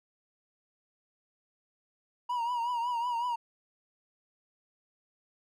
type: tone with vibrato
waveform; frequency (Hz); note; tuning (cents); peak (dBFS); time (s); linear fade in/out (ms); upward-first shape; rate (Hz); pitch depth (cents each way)
triangle; 956; A#5; +43; -27; 2.29-3.36; 10; triangle; 5.4; 79
effects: none